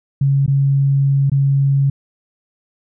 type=tone with dropouts; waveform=sine; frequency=138.3 Hz; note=C#3; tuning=4 cents flat; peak=-11 dBFS; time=0.21-1.9 s; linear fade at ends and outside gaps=5 ms; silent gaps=0.463-0.478 / 1.298-1.317 s; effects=none